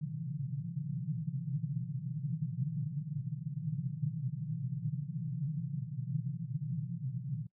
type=band-pass noise; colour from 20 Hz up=pink; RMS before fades=-37 dBFS; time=0.01-7.47 s; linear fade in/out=10 ms; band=120 to 170 Hz; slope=96 dB/octave; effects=noise-tail reverb RT60 0.1 s tail -24 dB re dry